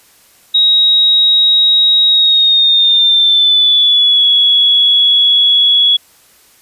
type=tone with pitch glide; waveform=sine; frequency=3800 to 3366 Hz; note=A#7 to G#7; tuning=+33 to +23 cents; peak=-6 dBFS; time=0.54-5.97 s; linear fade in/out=10 ms; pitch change=-210 cents; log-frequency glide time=2.07-4.25 s; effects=white hiss -47 dBFS RMS until 6.61 s + resampled to 32000 Hz